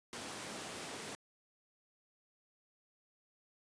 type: high-pass noise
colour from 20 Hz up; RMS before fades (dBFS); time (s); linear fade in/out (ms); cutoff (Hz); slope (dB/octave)
pink; -45; 0.13-1.15; 0; 190; 12
effects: resampled to 22050 Hz